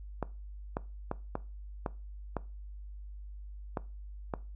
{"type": "clicks", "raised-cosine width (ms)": 1, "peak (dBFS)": -18, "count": 8, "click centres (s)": [0.227, 0.769, 1.114, 1.354, 1.862, 2.367, 3.772, 4.338], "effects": ["noise-tail reverb RT60 0.3 s tail -19 dB re dry", "added 50 Hz sine -42 dBFS peak until 4.55 s"]}